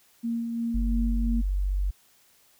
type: tone with tremolo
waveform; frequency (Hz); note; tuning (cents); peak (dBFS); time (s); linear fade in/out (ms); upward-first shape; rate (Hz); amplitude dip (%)
sine; 232.2; A#3; -7; -25; 0.23-1.42; 20; sine; 2.9; 35
type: tone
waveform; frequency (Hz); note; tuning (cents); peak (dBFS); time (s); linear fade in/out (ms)
sine; 47.68; G1; -47; -23; 0.74-1.91; 10
effects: white hiss -61 dBFS RMS until 2.59 s